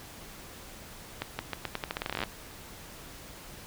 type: accelerating click train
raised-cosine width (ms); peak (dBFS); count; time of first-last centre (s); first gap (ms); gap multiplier
0.3; -15; 19; 1.22-2.236; 170; 0.84
effects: pink hiss -47 dBFS RMS until 3.66 s